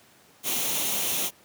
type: noise with comb filter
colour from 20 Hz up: white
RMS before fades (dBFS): -27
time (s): 0.43-1.31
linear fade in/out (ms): 50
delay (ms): 0.31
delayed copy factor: +0.55
effects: pink hiss -56 dBFS RMS until 1.44 s + high-pass 150 Hz 12 dB/octave